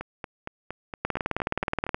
two click trains, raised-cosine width 0.5 ms, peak -18 / -10 dBFS, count 9 / 18, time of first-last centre 0.01-1.866 / 1.05-1.945 s, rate 4.31 / 19 Hz, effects none

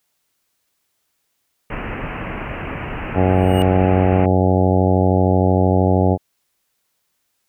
pink low-pass noise, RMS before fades -27 dBFS, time 1.7-4.26 s, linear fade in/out 5 ms, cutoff 2800 Hz, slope 96 dB/octave
harmonic tone, 93 Hz, F#2, 9 cents sharp, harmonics 1 / 2 / 3 / 4 / 5 / 6 / 7 / 8 / 9, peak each -16 / -19 / -21 / -22 / -23 / -24 / -24 / -25 / -26 dBFS, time 3.14-6.18 s, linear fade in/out 50 ms
square tone with exponential growth, 2868 Hz, F7, 45 cents sharp, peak -25 dBFS, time 3.25-3.62 s, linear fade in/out 0 ms, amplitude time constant 80 ms
effects white hiss -70 dBFS RMS until 7.48 s

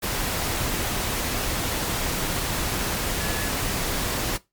sine tone in noise, 1705 Hz, G#6, 45 cents sharp, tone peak -32 dBFS, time 3.19-3.5 s, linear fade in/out 20 ms, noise pink, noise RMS -26 dBFS, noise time 0.02-4.38 s, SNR -9 dB, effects noise-tail reverb RT60 0.2 s tail -19 dB re dry + MP3 96 kbps

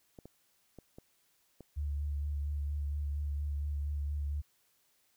clicks, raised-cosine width 2 ms, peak -35 dBFS, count 5, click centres 0.188 / 0.256 / 0.787 / 0.985 / 1.607 s
sine tone with vibrato, 72.6 Hz, D2, 19 cents flat, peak -32 dBFS, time 1.76-4.42 s, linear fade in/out 20 ms, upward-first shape sine, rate 4.3 Hz, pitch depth 23 cents each way
effects white hiss -72 dBFS RMS until 5.16 s

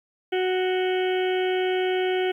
harmonic tone with a mistuned harmonic, 370 Hz, F#4, in tune, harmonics 1 / 2 / 4 / 5 / 6 / 7 / 8 / 9, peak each -22 / -30 / -35 / -39 / -35 / -42 / -37 / -40 dBFS, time 0.32-2.32 s, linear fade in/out 10 ms, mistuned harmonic 9, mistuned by -67 cents, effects 10-bit

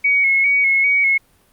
sine tone with vibrato, 2214 Hz, C#7, 3 cents flat, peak -12 dBFS, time 0.04-1.18 s, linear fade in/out 10 ms, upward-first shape square, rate 2.5 Hz, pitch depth 29 cents each way, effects pink hiss -56 dBFS RMS until 1.52 s + Opus 48 kbps

